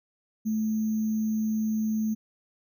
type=tone with sample-and-hold; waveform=sine; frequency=217.5 Hz; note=A3; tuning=20 cents flat; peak=-24 dBFS; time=0.45-2.15 s; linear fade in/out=20 ms; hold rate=6300 Hz; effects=none